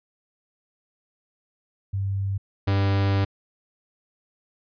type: tone pair in turn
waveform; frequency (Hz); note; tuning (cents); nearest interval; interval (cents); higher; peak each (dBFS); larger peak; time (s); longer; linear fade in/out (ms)
sine / 45% pulse; 98 / 98.57; G2 / G2; 0 / +10; unison; 10; second; -23 / -19; second; 1.93-2.38 / 2.67-3.25; second; 10
effects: resampled to 11025 Hz